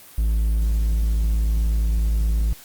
triangle tone, 54.7 Hz, A1, 9 cents flat, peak -15 dBFS, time 0.18-2.53 s, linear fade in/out 0 ms, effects white hiss -45 dBFS RMS until 2.64 s + Opus 32 kbps

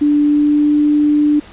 sine tone with pitch glide, 293.7 to 296.4 Hz, D4 to D4, 0 to +16 cents, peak -9 dBFS, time 0.01-1.4 s, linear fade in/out 10 ms, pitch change +16 cents, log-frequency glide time 0.23-0.76 s, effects pink hiss -39 dBFS RMS until 1.52 s + resampled to 8000 Hz

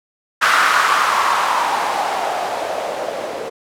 violet noise with low-pass filter sweep, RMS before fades -18 dBFS, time 0.41-3.5 s, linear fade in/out 20 ms, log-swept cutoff 1400 to 500 Hz, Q 3.8, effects none

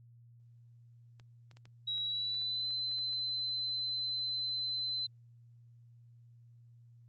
clicks, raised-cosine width 0.2 ms, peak -40 dBFS, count 11, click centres 1.198 / 1.513 / 1.57 / 1.655 / 1.979 / 2.345 / 2.417 / 2.707 / 2.915 / 2.985 / 3.131 s
sine tone with pitch glide, 3867 to 4055 Hz, B7 to B7, -37 to +45 cents, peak -33 dBFS, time 1.87-5.07 s, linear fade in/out 10 ms, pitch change +82 cents, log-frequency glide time 1.98-2.69 s
effects added 118 Hz sine -56 dBFS peak until 7.08 s + Opus 48 kbps

